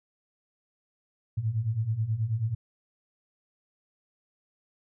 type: beating tone pair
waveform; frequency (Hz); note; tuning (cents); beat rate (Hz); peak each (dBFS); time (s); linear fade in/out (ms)
sine; 105.3 / 114.6; G#2 / A#2; +24 / -29; 9.3; -31 / -27; 1.37-2.55; 10
effects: none